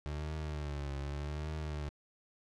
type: tone with vibrato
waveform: 30% pulse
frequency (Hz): 73.42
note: D2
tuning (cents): 0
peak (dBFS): -34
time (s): 0.06-1.89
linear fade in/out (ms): 0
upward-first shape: triangle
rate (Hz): 0.84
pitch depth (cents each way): 110
effects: low-pass 6000 Hz 12 dB/octave